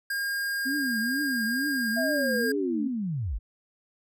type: tone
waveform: square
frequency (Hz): 1616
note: G#6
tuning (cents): -48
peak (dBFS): -28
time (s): 0.1-2.52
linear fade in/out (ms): 5
type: tone with vibrato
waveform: sine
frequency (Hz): 253.8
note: B3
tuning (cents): +47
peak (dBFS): -28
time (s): 0.65-2.89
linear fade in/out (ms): 20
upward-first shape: triangle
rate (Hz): 2.2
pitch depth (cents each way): 290
type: linear sweep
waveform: sine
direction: down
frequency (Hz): 675 to 37.88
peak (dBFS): -27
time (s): 1.96-3.39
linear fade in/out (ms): 20
effects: none